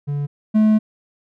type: tone pair in turn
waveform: triangle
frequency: 143.9 / 215.6 Hz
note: D3 / A3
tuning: -35 / -35 cents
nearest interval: perfect fifth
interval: 700 cents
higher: second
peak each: -18 / -9 dBFS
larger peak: second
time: 0.07-0.27 / 0.54-0.79 s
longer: second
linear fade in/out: 20 ms
effects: none